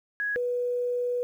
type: tone pair in turn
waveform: sine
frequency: 1666 / 489.8 Hz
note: G#6 / B4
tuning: +5 / -14 cents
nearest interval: octave + major sixth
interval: 2119 cents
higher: first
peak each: -26 / -25 dBFS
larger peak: second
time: 0.2-0.36 / 0.36-1.23 s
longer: second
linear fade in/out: 0 ms
effects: 10-bit